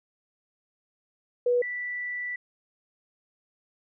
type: tone pair in turn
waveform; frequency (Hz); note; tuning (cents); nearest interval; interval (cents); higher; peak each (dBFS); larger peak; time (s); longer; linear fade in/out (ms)
sine; 488.2 / 1968.1; B4 / B6; -20 / -7; 2 octaves; 2413; second; -20 / -30; first; 1.46-1.62 / 1.62-2.36; second; 5
effects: none